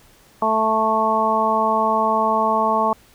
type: harmonic tone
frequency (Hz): 220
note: A3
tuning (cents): 0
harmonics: 1 / 2 / 3 / 4 / 5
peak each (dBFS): -26 / -26 / -22 / -20 / -20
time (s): 0.42-2.93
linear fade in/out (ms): 2
effects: pink hiss -52 dBFS RMS until 3.14 s